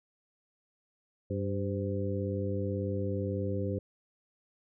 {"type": "harmonic tone with a mistuned harmonic", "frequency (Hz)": 98, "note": "G2", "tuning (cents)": 0, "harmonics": [1, 2, 3, 4, 5], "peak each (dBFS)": [-33, -37, -39, -38, -37], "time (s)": [1.3, 3.79], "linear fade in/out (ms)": 5, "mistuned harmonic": 5, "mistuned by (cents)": 64, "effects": []}